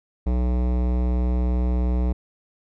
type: tone with hard clipping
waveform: sine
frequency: 61.5 Hz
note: B1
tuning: 7 cents flat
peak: -21 dBFS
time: 0.26-2.13 s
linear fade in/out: 10 ms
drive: 18 dB
effects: none